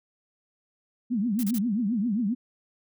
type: tone with vibrato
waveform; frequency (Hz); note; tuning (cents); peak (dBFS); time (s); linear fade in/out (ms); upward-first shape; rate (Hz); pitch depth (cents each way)
sine; 220; A3; 0; -23; 1.1-2.35; 20; triangle; 7.5; 280
type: noise bursts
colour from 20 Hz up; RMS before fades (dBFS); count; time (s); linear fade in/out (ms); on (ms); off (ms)
blue; -36; 3; 1.39-1.583; 0; 41; 35
effects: none